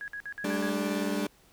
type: tone bursts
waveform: sine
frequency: 1661.2 Hz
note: G#6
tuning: in tune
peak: -35 dBFS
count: 6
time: 0.01-0.694 s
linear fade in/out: 0 ms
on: 69 ms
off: 54 ms
type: chord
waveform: 30% pulse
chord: G suspended second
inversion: none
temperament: equal with one note detuned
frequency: 196 / 214.9 / 293.7 Hz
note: G3 / A3 / D4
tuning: 0 / -41 / 0 cents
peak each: -30 / -31 / -29 dBFS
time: 0.44-1.27 s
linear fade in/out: 5 ms
effects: pink hiss -61 dBFS RMS until 1.52 s